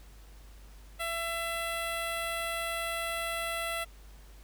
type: tone with notch filter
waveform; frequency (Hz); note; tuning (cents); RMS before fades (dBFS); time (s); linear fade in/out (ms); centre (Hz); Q
10% pulse; 670; E5; +28; -34; 0.99-3.85; 20; 5000; 1.8
effects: added 50 Hz sine -49 dBFS peak until 4.43 s + pink hiss -59 dBFS RMS until 4.43 s